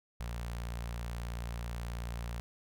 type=tone with notch filter; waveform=sawtooth; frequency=58.5 Hz; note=A#1; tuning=7 cents sharp; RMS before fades=-39 dBFS; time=0.2-2.4 s; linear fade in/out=0 ms; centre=320 Hz; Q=0.82; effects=none